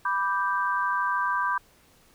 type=chord; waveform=sine; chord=G major; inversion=first; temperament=equal; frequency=987.8 / 1174.7 / 1568 Hz; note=B5 / D6 / G6; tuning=0 / 0 / 0 cents; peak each=-27 / -28 / -28 dBFS; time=0.05-1.58 s; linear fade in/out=5 ms; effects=pink hiss -59 dBFS RMS until 2.14 s